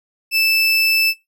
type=tone; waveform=30% pulse; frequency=2637 Hz; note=E7; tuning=in tune; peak=-11 dBFS; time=0.31-1.14 s; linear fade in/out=50 ms; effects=noise-tail reverb RT60 0.2 s tail -18 dB re dry